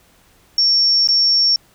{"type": "tone with dropouts", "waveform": "sine", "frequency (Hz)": 5480, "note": "F8", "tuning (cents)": -34, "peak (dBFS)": -11, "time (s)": [0.58, 1.56], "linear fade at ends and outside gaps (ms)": 1, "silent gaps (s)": [1.074, 1.087], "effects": ["pink hiss -53 dBFS RMS until 1.74 s"]}